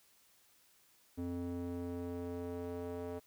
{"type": "tone with band-pass filter sweep", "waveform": "square", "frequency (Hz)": 87.31, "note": "F2", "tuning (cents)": 0, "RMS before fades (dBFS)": -41, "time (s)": [1.17, 3.2], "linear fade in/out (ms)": 20, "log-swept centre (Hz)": [280, 490], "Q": 1.8, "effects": ["white hiss -68 dBFS RMS until 3.26 s"]}